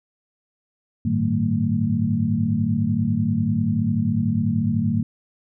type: tone cluster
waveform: sine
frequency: 100.1 / 110.3 / 153.6 / 192.6 / 226.5 Hz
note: G2 / A2 / D#3 / G3 / A#3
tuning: +37 / +5 / -22 / -30 / -50 cents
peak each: -27 / -25 / -26 / -26 / -22 dBFS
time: 1.05-5.03 s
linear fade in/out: 5 ms
effects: none